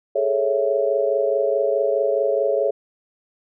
sine chord, A major seventh, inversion third, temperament equal, 415.3 / 440 / 554.4 / 659.3 Hz, G#4 / A4 / C#5 / E5, 0 / 0 / 0 / 0 cents, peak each -23 / -25 / -20 / -25 dBFS, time 0.15-2.71 s, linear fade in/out 10 ms, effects none

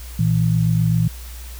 sine tone pair together, 115.8 / 163.6 Hz, A#2 / E3, -11 / -13 cents, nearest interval tritone, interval 598 cents, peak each -17 dBFS, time 0.19-1.08 s, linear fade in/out 5 ms, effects added 60 Hz sine -32 dBFS peak until 1.59 s + white hiss -41 dBFS RMS until 1.59 s

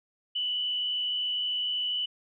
sine tone with frequency modulation, 2977 Hz, F#7, 10 cents sharp, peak -27 dBFS, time 0.35-2.06 s, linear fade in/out 10 ms, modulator 72.7 Hz, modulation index 0.81, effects none

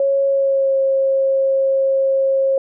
sine tone with pitch glide, 550 to 539.3 Hz, C#5 to C#5, -14 to -48 cents, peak -13 dBFS, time 0-2.58 s, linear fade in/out 2 ms, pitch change -34 cents, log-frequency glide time 0.27-0.77 s, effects none

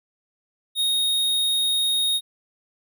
square tone, 3729 Hz, A#7, in tune, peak -20 dBFS, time 0.75-2.21 s, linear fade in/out 50 ms, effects none

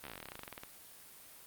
slowing click train, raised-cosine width 0.3 ms, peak -28 dBFS, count 21, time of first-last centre 0.04-0.635 s, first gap 13 ms, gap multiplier 1.08, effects white hiss -55 dBFS RMS until 1.46 s + Opus 32 kbps

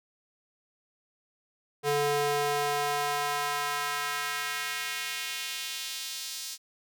square tone with high-pass filter sweep, 145.2 Hz, D3, 19 cents flat, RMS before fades -31 dBFS, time 1.83-6.58 s, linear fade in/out 50 ms, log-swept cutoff 380 to 5000 Hz, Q 1.3, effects none

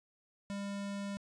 square tone, 200 Hz, G3, 35 cents sharp, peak -38 dBFS, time 0.5-1.17 s, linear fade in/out 0 ms, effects resampled to 22050 Hz + 11-bit

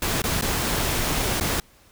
pink noise with dropouts, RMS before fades -24 dBFS, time 0.02-1.6 s, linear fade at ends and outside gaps 2 ms, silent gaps 0.219-0.239 / 0.412-0.422 / 1.4-1.409 s, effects pink hiss -55 dBFS RMS until 1.91 s

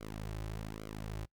sawtooth tone with flanger, 53.3 Hz, G#1, 46 cents sharp, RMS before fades -42 dBFS, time 0-1.26 s, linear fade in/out 20 ms, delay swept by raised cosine 1.1 to 4.4 ms, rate 1.2 Hz, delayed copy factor -1, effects noise-tail reverb RT60 0.1 s tail -22 dB re dry

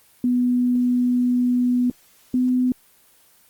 sine tone pair in turn, 246.9 / 251.9 Hz, B3 / B3, 0 / +34 cents, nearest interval unison, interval 34 cents, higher second, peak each -16 dBFS, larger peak neither, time 0.24-1.9 / 2.34-2.72 s, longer first, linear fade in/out 2 ms, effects white hiss -55 dBFS RMS until 3.49 s + Opus 24 kbps

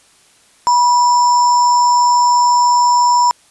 sine tone with sample-and-hold, 977 Hz, B5, 19 cents flat, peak -8 dBFS, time 0.67-3.31 s, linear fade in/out 0 ms, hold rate 6300 Hz, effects white hiss -50 dBFS RMS until 3.5 s + resampled to 24000 Hz

